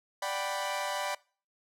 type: chord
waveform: sawtooth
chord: G major seventh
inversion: second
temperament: equal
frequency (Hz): 587.3 / 740 / 784 / 987.8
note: D5 / F#5 / G5 / B5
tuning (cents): 0 / 0 / 0 / 0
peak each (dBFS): -32 / -37 / -34 / -32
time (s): 0.22-1.15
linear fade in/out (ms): 5
effects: noise-tail reverb RT60 0.4 s tail -23 dB re dry + low-pass 12000 Hz 12 dB/octave